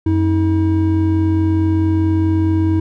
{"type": "tone pair together", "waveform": "triangle", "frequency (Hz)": [91.79, 320], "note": ["F#2", "D#4"], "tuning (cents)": [-13, 49], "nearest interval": "octave + minor seventh", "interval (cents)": 2162, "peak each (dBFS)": -13, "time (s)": [0.06, 2.8], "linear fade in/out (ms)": 5, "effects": []}